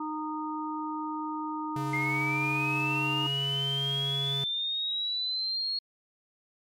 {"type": "harmonic tone", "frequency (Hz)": 308.2, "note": "D#4", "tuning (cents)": -16, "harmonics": [1, 3, 4], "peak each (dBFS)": [-34, -35, -38], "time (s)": [0, 3.27], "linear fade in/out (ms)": 5}
{"type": "tone", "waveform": "square", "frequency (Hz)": 138.59, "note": "C#3", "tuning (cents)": 0, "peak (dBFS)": -33, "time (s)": [1.76, 4.44], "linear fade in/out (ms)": 2}
{"type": "linear sweep", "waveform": "sine", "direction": "up", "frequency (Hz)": [2100, 4319], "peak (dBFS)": -28, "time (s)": [1.93, 5.79], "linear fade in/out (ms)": 5}
{"effects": ["MP3 64 kbps"]}